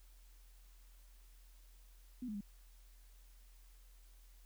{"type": "tone with pitch steps", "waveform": "sine", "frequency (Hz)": [249.4, 211.8, 202.4], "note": ["B3", "G#3", "G#3"], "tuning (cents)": [17, 34, -44], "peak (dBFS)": -40, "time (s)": [2.22, 2.409], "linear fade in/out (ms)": 5, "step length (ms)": 63, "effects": ["added 42 Hz sine -58 dBFS peak until 4.45 s", "white hiss -70 dBFS RMS until 4.45 s"]}